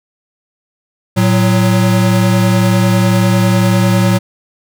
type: tone pair together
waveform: square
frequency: 113 / 185 Hz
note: A2 / F#3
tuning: +47 / 0 cents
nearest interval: major sixth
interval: 853 cents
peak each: -12 dBFS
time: 1.16-4.19 s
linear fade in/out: 20 ms
effects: none